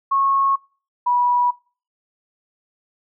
sine tone pair in turn, 1095 / 975.5 Hz, C#6 / B5, -22 / -22 cents, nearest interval major second, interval 200 cents, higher first, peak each -15 dBFS, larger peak neither, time 0.11-0.56 / 1.06-1.51 s, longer neither, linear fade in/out 10 ms, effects noise-tail reverb RT60 0.4 s tail -24 dB re dry

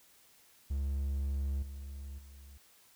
triangle tone with level steps, 69.2 Hz, C#2, 2 cents flat, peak -29 / -39 / -48 dBFS, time 0.7-2.58 s, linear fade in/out 10 ms, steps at 1.62 / 2.18 s, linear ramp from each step 10 ms, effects white hiss -63 dBFS RMS until 2.95 s

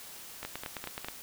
two click trains, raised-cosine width 0.3 ms, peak -20 / -22 dBFS, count 7 / 4, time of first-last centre 0.45-1.085 / 0.43-1.046 s, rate 9.45 / 4.87 Hz, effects white hiss -47 dBFS RMS until 1.22 s

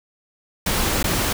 pink noise with dropouts, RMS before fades -21 dBFS, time 0.66-1.33 s, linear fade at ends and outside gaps 5 ms, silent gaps 1.029-1.041 s, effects none

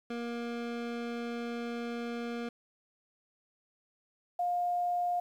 25% pulse / sine tone pair in turn, 236.2 / 707.8 Hz, A#3 / F5, +23 / +23 cents, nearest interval octave + perfect fifth, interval 1900 cents, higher second, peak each -31 / -28 dBFS, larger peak second, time 0.1-2.49 / 4.39-5.2 s, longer first, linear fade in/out 5 ms, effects low-pass 4000 Hz 12 dB/octave + 10-bit

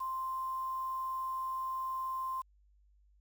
sine tone with quantisation, 1046.5 Hz, C6, in tune, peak -34 dBFS, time 0-2.42 s, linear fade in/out 10 ms, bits 9, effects added 50 Hz sine -63 dBFS peak until 3.2 s

